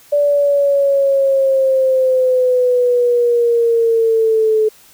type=linear sweep; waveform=sine; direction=down; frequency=582 to 431.3 Hz; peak=-10 dBFS; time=0.12-4.69 s; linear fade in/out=10 ms; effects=white hiss -46 dBFS RMS until 4.93 s